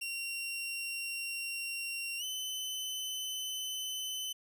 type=tone with pitch glide; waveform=sawtooth; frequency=2752 to 3036 Hz; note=F7 to F#7; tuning=-26 to +44 cents; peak=-33 dBFS; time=0.01-4.33 s; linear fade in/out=10 ms; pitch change=+170 cents; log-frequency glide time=2.18-2.24 s; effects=none